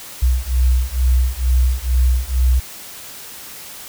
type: beating tone pair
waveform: sine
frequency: 61.74 / 63.94 Hz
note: B1 / C2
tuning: 0 / -39 cents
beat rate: 2.2 Hz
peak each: -15 dBFS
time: 0.22-2.6 s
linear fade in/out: 10 ms
effects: tanh soft clip ceiling -6 dBFS + white hiss -35 dBFS RMS until 3.88 s

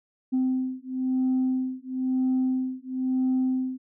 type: beating tone pair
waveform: sine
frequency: 257.8 / 258.8 Hz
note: C4 / C4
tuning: -26 / -19 cents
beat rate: 1 Hz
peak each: -25 dBFS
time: 0.32-3.78 s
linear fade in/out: 20 ms
effects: tanh soft clip ceiling -18 dBFS

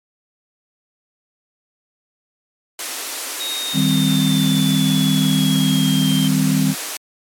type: high-pass noise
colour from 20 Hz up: white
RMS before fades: -25 dBFS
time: 2.79-6.97 s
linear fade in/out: 2 ms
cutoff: 250 Hz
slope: 96 dB/octave
type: linear sweep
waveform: sine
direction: down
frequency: 3772 to 3136 Hz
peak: -23 dBFS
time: 3.4-6.28 s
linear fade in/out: 5 ms
type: chord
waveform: sine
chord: C minor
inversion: first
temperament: equal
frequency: 155.56 / 196 / 261.6 Hz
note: Eb3 / G3 / C4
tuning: 0 / 0 / 0 cents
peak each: -18 dBFS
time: 3.73-6.75 s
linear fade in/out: 50 ms
effects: low-pass 12000 Hz 12 dB/octave + MP3 96 kbps

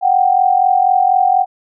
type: tone pair together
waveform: sine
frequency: 732.9 / 777 Hz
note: F#5 / G5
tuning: -17 / -16 cents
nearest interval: minor second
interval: 101 cents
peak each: -12 dBFS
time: 0.01-1.46 s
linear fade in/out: 50 ms
effects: none

